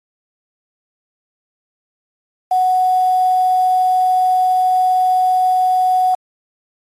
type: tone with quantisation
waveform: sine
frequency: 740 Hz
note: F#5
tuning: in tune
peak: -11 dBFS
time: 2.51-6.15 s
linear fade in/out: 5 ms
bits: 6
effects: AAC 32 kbps